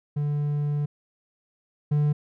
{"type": "tone pair in turn", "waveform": "triangle", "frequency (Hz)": [146.5, 147.86], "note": ["D3", "D3"], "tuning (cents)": [-4, 12], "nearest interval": "unison", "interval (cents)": 16, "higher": "second", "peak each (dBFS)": [-21, -17], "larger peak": "second", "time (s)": [[0.16, 0.86], [1.91, 2.13]], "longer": "first", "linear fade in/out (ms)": 10, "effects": []}